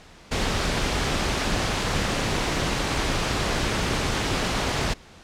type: noise with amplitude modulation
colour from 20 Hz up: pink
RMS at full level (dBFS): -22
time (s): 0.31-4.94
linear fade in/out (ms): 10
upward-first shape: sine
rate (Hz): 247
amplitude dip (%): 45
effects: pink hiss -48 dBFS RMS until 5.23 s + low-pass 6000 Hz 12 dB/octave